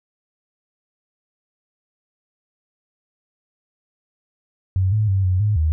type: tone with pitch steps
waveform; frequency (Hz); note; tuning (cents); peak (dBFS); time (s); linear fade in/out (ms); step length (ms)
sine; 94.2 / 107.3 / 96.6 / 92 / 105.1 / 78.4; F#2 / A2 / G2 / F#2 / G#2 / D#2; +32 / -43 / -25 / -9 / +21 / +14; -15; 4.76-5.72; 0; 160
effects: none